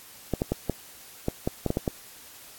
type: clicks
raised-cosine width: 2 ms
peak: -11 dBFS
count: 10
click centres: 0.337 / 0.419 / 0.52 / 0.697 / 1.284 / 1.475 / 1.663 / 1.704 / 1.771 / 1.878 s
effects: white hiss -48 dBFS RMS until 2.58 s + AAC 64 kbps